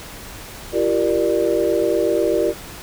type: tone cluster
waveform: sine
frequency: 339.4 / 387.5 / 467 / 592 Hz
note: F4 / G4 / A#4 / D5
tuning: -49 / -20 / +3 / +14 cents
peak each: -21 dBFS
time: 0.72-2.54 s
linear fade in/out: 50 ms
effects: pink hiss -36 dBFS RMS until 2.82 s